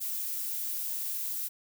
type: noise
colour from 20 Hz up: violet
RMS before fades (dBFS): -34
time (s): 0-1.49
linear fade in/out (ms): 20
effects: none